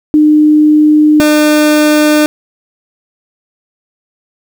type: tone pair in turn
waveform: sine / 30% pulse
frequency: 303.2 / 301.7 Hz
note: D#4 / D4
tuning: -45 / +47 cents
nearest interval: unison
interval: 8 cents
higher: first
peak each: -3 dBFS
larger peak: neither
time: 0.14-1.2 / 1.2-2.26 s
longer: neither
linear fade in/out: 0 ms
effects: 7-bit